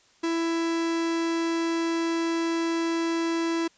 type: tone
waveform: 45% pulse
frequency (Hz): 331.9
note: E4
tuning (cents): +12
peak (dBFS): -24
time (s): 0.23-3.68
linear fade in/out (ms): 10
effects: white hiss -60 dBFS RMS until 3.77 s + resampled to 16000 Hz